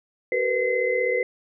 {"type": "tone cluster", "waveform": "sine", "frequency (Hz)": [382.6, 463.4, 499.4, 2051], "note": ["G4", "A#4", "B4", "C7"], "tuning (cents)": [-42, -10, 19, -35], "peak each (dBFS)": [-29, -28, -23, -26], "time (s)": [0.32, 1.23], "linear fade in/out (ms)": 2, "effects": []}